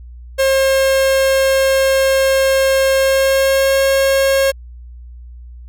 45% pulse tone with pitch glide, 536 to 542.2 Hz, C5 to C#5, +42 to -38 cents, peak -11 dBFS, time 0.38-4.52 s, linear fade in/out 20 ms, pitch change +20 cents, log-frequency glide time 2.96-3.81 s, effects added 60 Hz sine -32 dBFS peak until 5.68 s

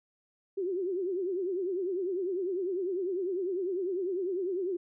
sine tone with vibrato, 370 Hz, F#4, in tune, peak -29 dBFS, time 0.57-4.77 s, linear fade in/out 10 ms, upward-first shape triangle, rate 10 Hz, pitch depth 160 cents each way, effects none

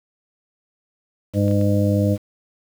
harmonic tone, 101.5 Hz, G#2, 39 cents flat, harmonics 1 / 2 / 3 / 5 / 6, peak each -18 / -21 / -23 / -25 / -26 dBFS, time 1.33-2.18 s, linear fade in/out 50 ms
clicks, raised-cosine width 0.3 ms, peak -26 dBFS, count 3, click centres 1.481 / 1.512 / 1.613 s
effects 7-bit

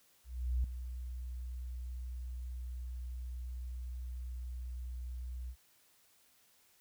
sine tone with ADSR envelope, 61.74 Hz, B1, in tune, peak -28 dBFS, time 0.24-5.56 s, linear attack 400 ms, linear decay 3 ms, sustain -11 dB, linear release 69 ms, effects white hiss -68 dBFS RMS until 6.8 s

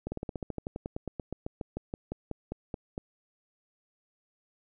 slowing click train, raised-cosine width 2 ms, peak -21 dBFS, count 25, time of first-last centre 0.07-2.979 s, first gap 50 ms, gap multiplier 1.07, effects none

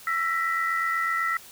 sine tone cluster, 1335 / 1902 / 1990 Hz, E6 / A#6 / B6, +22 / +34 / +13 cents, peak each -25 / -29 / -29 dBFS, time 0.07-1.37 s, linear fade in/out 2 ms, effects tanh soft clip ceiling -14 dBFS + white hiss -47 dBFS RMS until 1.51 s

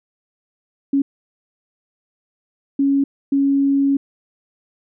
sine tone bursts at uneven times, 277.2 Hz, C#4, in tune, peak -13 dBFS, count 3, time 0.93-1.02 / 2.79-3.04 / 3.32-3.97 s, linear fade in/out 5 ms, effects none

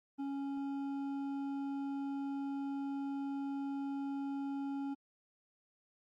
triangle tone with hard clipping, 277.2 Hz, C#4, in tune, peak -38 dBFS, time 0.18-4.95 s, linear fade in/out 20 ms, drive 11 dB, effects Opus 32 kbps

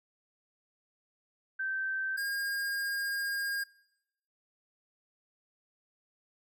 sine / square tone pair in turn, 1553 / 1618.5 Hz, G6 / G#6, -17 / -45 cents, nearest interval minor second, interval 72 cents, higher second, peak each -31 / -32 dBFS, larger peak first, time 1.59-2.17 / 2.17-3.64 s, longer second, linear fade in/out 10 ms, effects noise-tail reverb RT60 0.9 s tail -24 dB re dry

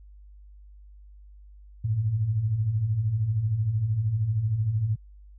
sine beating tone pair, 98.5 / 111.5 Hz, G2 / A2, +9 / +23 cents, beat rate 13 Hz, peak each -31 / -23 dBFS, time 1.84-4.96 s, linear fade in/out 10 ms, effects added 50 Hz sine -46 dBFS peak until 5.38 s

